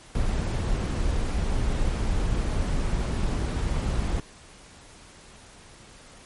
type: noise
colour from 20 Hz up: brown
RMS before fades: -25 dBFS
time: 0.15-4.2 s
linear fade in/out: 2 ms
effects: pink hiss -49 dBFS RMS until 6.25 s + MP3 48 kbps